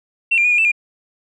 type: tone with pitch steps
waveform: sine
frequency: 2712 / 2389 / 2459 / 2424 / 2648 / 2414 Hz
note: E7 / D7 / D#7 / D#7 / E7 / D7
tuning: +49 / +29 / -21 / -46 / +7 / +47 cents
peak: -11 dBFS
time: 0.31-0.718 s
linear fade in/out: 10 ms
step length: 68 ms
effects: tanh soft clip ceiling -7 dBFS